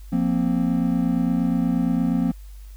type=chord; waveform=triangle; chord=F suspended fourth; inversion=none; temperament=equal; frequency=174.61 / 233.1 / 261.6 Hz; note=F3 / Bb3 / C4; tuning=0 / 0 / 0 cents; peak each=-21 dBFS; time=0.12-2.32 s; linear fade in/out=10 ms; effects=added 49 Hz sine -37 dBFS peak until 2.76 s + white hiss -56 dBFS RMS until 2.76 s

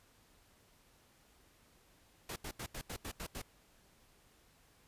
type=noise bursts; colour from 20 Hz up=pink; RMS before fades=-43 dBFS; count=8; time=2.29-3.418 s; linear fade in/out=5 ms; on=71 ms; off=80 ms; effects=pink hiss -67 dBFS RMS until 4.87 s + resampled to 32000 Hz

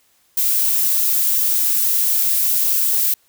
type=noise; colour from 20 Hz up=violet; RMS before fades=-17 dBFS; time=0.37-3.14 s; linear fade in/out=5 ms; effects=white hiss -59 dBFS RMS until 3.28 s

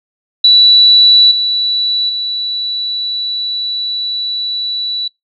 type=tone with level steps; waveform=sine; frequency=3946 Hz; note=B7; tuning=2 cents flat; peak=-3 / -11 / -15 dBFS; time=0.44-5.08 s; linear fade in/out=5 ms; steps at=1.31 / 2.09 s; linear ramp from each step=5 ms; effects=noise-tail reverb RT60 0.2 s tail -26 dB re dry

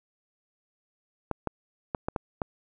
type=clicks; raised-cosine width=1 ms; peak=-14 dBFS; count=6; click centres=1.313 / 1.473 / 1.948 / 2.085 / 2.162 / 2.418 s; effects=none

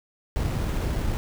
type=noise with sample-and-hold; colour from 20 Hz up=brown; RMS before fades=-26 dBFS; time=0.36-1.17 s; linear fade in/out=0 ms; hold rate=4900 Hz; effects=none

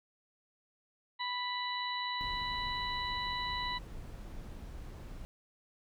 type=harmonic tone; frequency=988 Hz; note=B5; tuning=in tune; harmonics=1 / 2 / 3 / 4; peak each=-37 / -40 / -46 / -39 dBFS; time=1.19-3.79 s; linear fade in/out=20 ms
type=noise; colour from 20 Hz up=brown; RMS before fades=-45 dBFS; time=2.21-5.25 s; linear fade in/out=0 ms
effects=none

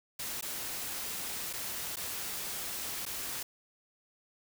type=noise with dropouts; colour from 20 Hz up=white; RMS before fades=-38 dBFS; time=0.19-3.43 s; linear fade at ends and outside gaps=5 ms; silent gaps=0.411-0.424 / 1.53-1.534 / 1.959-1.968 / 3.054-3.062 s; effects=none

